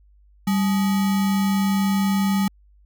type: tone with sample-and-hold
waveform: sine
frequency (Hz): 196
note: G3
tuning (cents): 0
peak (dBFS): -17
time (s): 0.47-2.48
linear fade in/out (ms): 5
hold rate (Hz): 1050
effects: added 50 Hz sine -51 dBFS peak until 2.85 s